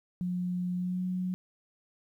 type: tone with pitch glide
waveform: sine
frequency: 179.4 to 182.96 Hz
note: F3 to F#3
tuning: +47 to -19 cents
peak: -29 dBFS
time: 0.21-1.34 s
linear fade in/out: 0 ms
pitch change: +34 cents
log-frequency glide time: 0.76-1.03 s
effects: 11-bit